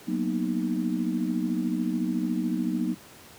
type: chord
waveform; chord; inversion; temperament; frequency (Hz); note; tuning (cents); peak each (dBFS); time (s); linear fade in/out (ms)
sine; B major seventh; second; equal; 185 / 233.1 / 246.9 / 311.1; F#3 / A#3 / B3 / D#4; 0 / 0 / 0 / 0; -30; 0.07-2.95; 20
effects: pink hiss -49 dBFS RMS until 3.38 s + high-pass 100 Hz 12 dB/octave